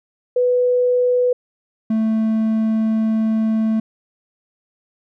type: tone pair in turn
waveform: sine / triangle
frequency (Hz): 495.3 / 220.6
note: B4 / A3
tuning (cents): +5 / +5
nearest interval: octave + major second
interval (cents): 1400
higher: first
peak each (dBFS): -13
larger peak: neither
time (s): 0.36-1.33 / 1.9-3.8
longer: second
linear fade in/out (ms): 5
effects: none